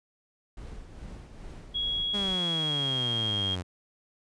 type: noise with tremolo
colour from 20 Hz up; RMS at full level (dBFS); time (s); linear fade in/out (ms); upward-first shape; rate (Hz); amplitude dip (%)
brown; -41; 0.57-2.35; 2; sine; 2.4; 45
type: tone with pitch glide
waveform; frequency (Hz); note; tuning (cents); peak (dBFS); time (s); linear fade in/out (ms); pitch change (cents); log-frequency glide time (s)
sine; 3322 to 3244; G#7 to G#7; 0 to -41; -27; 1.74-3.56; 20; -41; 2.49-3.04
type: exponential sweep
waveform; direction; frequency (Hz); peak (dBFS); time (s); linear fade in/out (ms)
sawtooth; down; 207.7 to 88.3; -28; 2.13-3.63; 20
effects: resampled to 22050 Hz